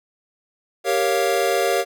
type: chord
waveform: square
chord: G half-diminished seventh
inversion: none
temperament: equal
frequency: 392 / 466.2 / 554.4 / 698.5 Hz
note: G4 / Bb4 / Db5 / F5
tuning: 0 / 0 / 0 / 0 cents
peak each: -24 dBFS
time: 0.84-1.85 s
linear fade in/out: 50 ms
effects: none